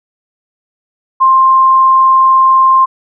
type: tone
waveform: sine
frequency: 1054 Hz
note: C6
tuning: 12 cents sharp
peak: -4 dBFS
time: 1.2-2.86 s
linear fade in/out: 20 ms
effects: none